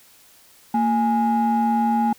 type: ring-modulated tone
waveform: triangle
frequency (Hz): 300.8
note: D4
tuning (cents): +42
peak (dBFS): -11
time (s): 0.74-2.13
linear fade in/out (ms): 5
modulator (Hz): 530
effects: tanh soft clip ceiling -9 dBFS + white hiss -52 dBFS RMS until 2.18 s